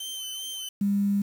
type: tone with vibrato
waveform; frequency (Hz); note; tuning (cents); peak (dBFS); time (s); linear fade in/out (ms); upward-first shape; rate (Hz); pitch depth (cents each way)
sawtooth; 3082; G7; -30; -30; 0-0.69; 5; sine; 2.6; 27
type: tone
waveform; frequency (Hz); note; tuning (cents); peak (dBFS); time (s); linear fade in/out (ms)
sine; 201; G3; +44; -21; 0.81-1.22; 5
effects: 8-bit